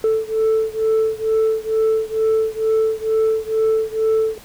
sine beating tone pair, 440 / 442.2 Hz, A4 / A4, 0 / +9 cents, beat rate 2.2 Hz, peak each -16 / -17 dBFS, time 0.04-4.38 s, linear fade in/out 2 ms, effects tanh soft clip ceiling -12 dBFS + pink hiss -43 dBFS RMS until 4.44 s

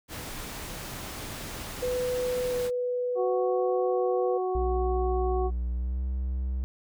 pink noise, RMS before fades -38 dBFS, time 0.08-2.71 s, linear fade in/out 50 ms
sine tone with vibrato, 496.5 Hz, B4, 9 cents sharp, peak -26 dBFS, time 1.82-4.38 s, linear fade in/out 10 ms, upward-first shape square, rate 0.71 Hz, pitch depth 9 cents each way
harmonic tone, 370 Hz, F#4, in tune, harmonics 1 / 2 / 3, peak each -27 / -32 / -39 dBFS, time 3.15-5.51 s, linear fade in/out 50 ms
triangle tone with pitch glide, 60.5 to 64.1 Hz, B1 to C2, -35 to -35 cents, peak -25 dBFS, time 4.55-6.64 s, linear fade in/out 0 ms, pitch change +100 cents, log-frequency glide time 5.73-6.01 s
effects none

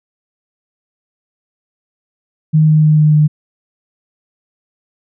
sine tone with pitch steps, 155.56 / 154.49 / 153.42 / 152.36 / 151.31 Hz, D#3 / D#3 / D#3 / D#3 / D#3, 0 / -12 / -24 / -36 / -48 cents, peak -6 dBFS, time 2.53-3.28 s, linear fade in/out 20 ms, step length 150 ms, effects none

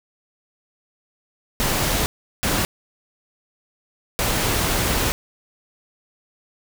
pink noise bursts at uneven times, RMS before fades -21 dBFS, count 3, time 1.6-2.06 / 2.43-2.65 / 4.19-5.12 s, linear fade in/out 0 ms, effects none

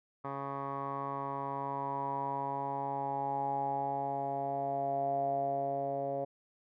10% pulse tone with low-pass filter sweep, 138.59 Hz, C#3, in tune, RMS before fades -35 dBFS, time 0.24-6.25 s, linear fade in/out 10 ms, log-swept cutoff 1200 to 620 Hz, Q 9.3, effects none

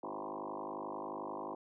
sine tone with frequency modulation, 661 Hz, E5, 5 cents sharp, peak -39 dBFS, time 0.03-1.55 s, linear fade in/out 5 ms, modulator 51.3 Hz, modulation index 7.7, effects none

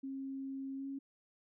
sine tone with pitch glide, 270 to 273.9 Hz, C#4 to C#4, -45 to -21 cents, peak -39 dBFS, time 0.03-0.99 s, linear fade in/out 10 ms, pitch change +24 cents, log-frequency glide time 0.76-0.87 s, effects none

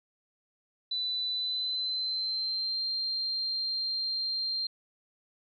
sine tone with pitch glide, 3988 to 4177 Hz, B7 to C8, +16 to -4 cents, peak -29 dBFS, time 0.91-4.67 s, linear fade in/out 5 ms, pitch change +80 cents, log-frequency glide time 1.32-2.83 s, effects none

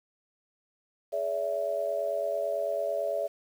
sine tone cluster, 422.9 / 572 / 661 Hz, G#4 / D5 / E5, +31 / -46 / +5 cents, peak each -37 / -30 / -31 dBFS, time 1.12-3.28 s, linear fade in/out 20 ms, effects 9-bit

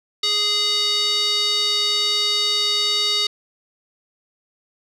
square tone with band-pass filter, 415.3 Hz, G#4, in tune, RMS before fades -20 dBFS, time 0.23-3.27 s, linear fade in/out 5 ms, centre 4100 Hz, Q 9.5, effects none

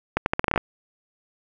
accelerating click train, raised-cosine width 0.5 ms, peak -5 dBFS, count 10, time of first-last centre 0.17-0.577 s, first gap 91 ms, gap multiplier 0.81, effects none

